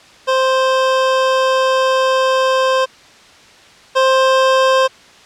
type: tone pair in turn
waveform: 25% pulse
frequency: 523.3 / 525.6 Hz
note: C5 / C5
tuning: 0 / +8 cents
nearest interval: unison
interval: 8 cents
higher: second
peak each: -8 / -6 dBFS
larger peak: second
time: 0.27-2.86 / 3.95-4.88 s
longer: first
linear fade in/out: 20 ms
effects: white hiss -43 dBFS RMS until 5.25 s + low-pass 5000 Hz 12 dB/octave